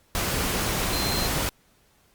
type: tone in noise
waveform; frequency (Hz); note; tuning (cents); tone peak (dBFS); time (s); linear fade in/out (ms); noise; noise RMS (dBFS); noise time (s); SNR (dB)
sine; 4135; C8; -21; -30; 0.93-1.27; 0; pink; -26; 0.15-1.49; -7
effects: pink hiss -62 dBFS RMS until 2.14 s + Opus 48 kbps